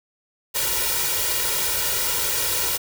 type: noise with comb filter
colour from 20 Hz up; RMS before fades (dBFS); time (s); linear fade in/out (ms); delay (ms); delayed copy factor
white; -23; 0.54-2.78; 20; 2.1; +1
effects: none